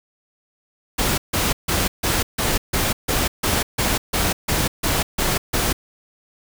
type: noise bursts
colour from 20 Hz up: pink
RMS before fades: -20 dBFS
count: 14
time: 0.98-5.73 s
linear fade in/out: 10 ms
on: 200 ms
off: 150 ms
effects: none